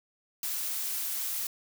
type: noise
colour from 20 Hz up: blue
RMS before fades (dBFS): -33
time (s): 0.43-1.47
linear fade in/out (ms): 2
effects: none